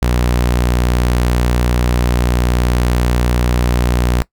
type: tone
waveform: sawtooth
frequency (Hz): 60.6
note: B1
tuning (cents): -32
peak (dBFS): -8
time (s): 0.02-4.22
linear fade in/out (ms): 0
effects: noise-tail reverb RT60 0.1 s tail -21 dB re dry